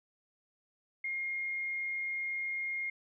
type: tone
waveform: sine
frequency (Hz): 2134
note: C7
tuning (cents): +34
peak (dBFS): -33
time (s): 1.04-2.9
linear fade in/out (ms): 5
effects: none